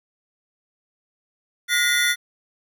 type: tone cluster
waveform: square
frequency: 1439 / 1891 / 2028 / 3505 Hz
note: F#6 / A#6 / B6 / A7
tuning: -49 / +24 / +45 / -7 cents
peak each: -24 dBFS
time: 1.68-2.16 s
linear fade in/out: 50 ms
effects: none